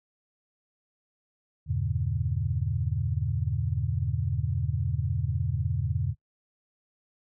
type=chord; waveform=sine; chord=E diminished seventh; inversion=none; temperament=just; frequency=82.41 / 98.89 / 118.67 / 142.4 Hz; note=E2 / G2 / Bb2 / Db3; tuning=0 / +16 / +31 / +47 cents; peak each=-31 dBFS; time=1.66-6.15 s; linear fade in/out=50 ms; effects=noise-tail reverb RT60 0.1 s tail -22 dB re dry